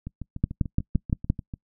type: two click trains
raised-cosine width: 5 ms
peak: -9 / -21 dBFS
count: 6 / 11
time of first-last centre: 0.44-1.301 / 0.07-1.538 s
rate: 5.81 / 6.81 Hz
effects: noise-tail reverb RT60 0.1 s tail -25 dB re dry